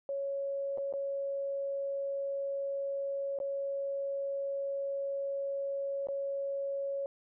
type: tone with dropouts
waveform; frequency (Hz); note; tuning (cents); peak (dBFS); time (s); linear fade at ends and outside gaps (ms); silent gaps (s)
sine; 554.4; C#5; 0; -32; 0.09-7.06; 1; 0.775-0.782 / 0.926-0.937 / 3.388-3.401 / 6.071-6.086
effects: none